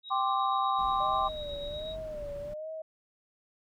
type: tone with tremolo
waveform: sine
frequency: 3808 Hz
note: A#7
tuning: 36 cents sharp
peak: -40 dBFS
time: 0.03-1.97 s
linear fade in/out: 50 ms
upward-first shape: square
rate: 8.2 Hz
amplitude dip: 30%
type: chord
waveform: sine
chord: G suspended fourth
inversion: none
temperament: equal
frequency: 784 / 1046.5 / 1174.7 Hz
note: G5 / C6 / D6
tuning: 0 / 0 / 0 cents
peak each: -30 dBFS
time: 0.1-1.29 s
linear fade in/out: 20 ms
type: noise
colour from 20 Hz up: brown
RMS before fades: -45 dBFS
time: 0.78-2.54 s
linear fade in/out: 5 ms
type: tone with vibrato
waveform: sine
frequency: 604 Hz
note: D5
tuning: 48 cents sharp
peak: -36 dBFS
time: 1-2.82 s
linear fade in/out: 5 ms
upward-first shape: sine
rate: 1.3 Hz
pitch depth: 93 cents each way
effects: none